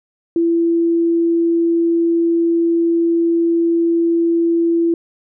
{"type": "tone", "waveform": "sine", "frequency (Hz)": 335.9, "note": "E4", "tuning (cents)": 33, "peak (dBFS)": -12, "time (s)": [0.36, 4.94], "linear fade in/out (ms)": 2, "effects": []}